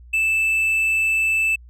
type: tone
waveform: triangle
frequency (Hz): 2637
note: E7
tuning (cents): 0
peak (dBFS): -15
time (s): 0.13-1.56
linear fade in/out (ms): 10
effects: added 60 Hz sine -41 dBFS peak until 1.69 s